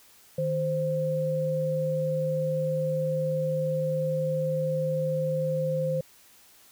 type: tone pair together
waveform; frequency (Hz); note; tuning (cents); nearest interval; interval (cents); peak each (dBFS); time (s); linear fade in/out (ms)
sine; 155.1 / 522.1; D#3 / C5; -5 / -4; octave + major sixth; 2101; -29 / -26; 0.38-6.01; 5
effects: white hiss -56 dBFS RMS until 6.71 s